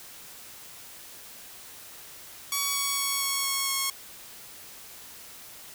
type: tone with pitch steps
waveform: 5% pulse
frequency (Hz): 1126 / 1118.9 / 1111.8 / 1104.7 / 1097.7 / 1090.8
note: C#6 / C#6 / C#6 / C#6 / C#6 / C#6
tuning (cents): +27 / +16 / +5 / -6 / -17 / -28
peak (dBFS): -14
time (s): 2.52-3.9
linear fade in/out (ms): 2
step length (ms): 230
effects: white hiss -46 dBFS RMS until 5.74 s